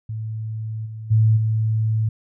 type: tone with level steps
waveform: sine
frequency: 110 Hz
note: A2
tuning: in tune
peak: -25 / -30 / -12 / -17 dBFS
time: 0.09-2.09 s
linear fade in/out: 5 ms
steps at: 0.85 / 1.1 / 1.36 s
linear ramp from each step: 20 ms
effects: none